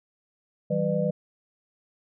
sine tone cluster, 162 / 192.2 / 496.7 / 602 Hz, E3 / G3 / B4 / D5, -30 / -34 / +10 / +43 cents, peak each -28 dBFS, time 0.7-1.11 s, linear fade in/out 10 ms, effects none

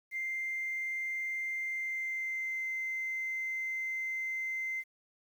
sine tone with pitch glide, 2093 to 2075 Hz, C7 to C7, 0 to -15 cents, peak -32 dBFS, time 0.11-4.84 s, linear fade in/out 50 ms, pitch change -15 cents, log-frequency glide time 1.66-2.68 s, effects tanh soft clip ceiling -28 dBFS + 10-bit

